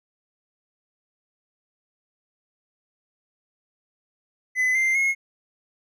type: tone with pitch steps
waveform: triangle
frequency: 2017 / 2089 / 2164 Hz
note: B6 / C7 / C#7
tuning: +36 / -3 / -42 cents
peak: -17 dBFS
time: 4.55-5.15 s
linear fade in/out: 50 ms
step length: 200 ms
effects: none